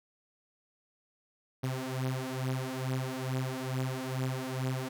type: beating tone pair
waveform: sawtooth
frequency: 129 / 131.3 Hz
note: C3 / C3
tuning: -24 / +6 cents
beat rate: 2.3 Hz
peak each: -31 dBFS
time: 1.63-4.89 s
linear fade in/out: 10 ms
effects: none